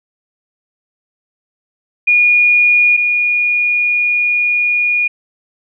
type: tone pair in turn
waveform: sine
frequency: 2440 / 2440 Hz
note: D#7 / D#7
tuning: -34 / -34 cents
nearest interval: unison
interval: 0 cents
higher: neither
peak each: -7 / -11 dBFS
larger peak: first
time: 2.07-2.97 / 2.97-5.08 s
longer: second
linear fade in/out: 10 ms
effects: none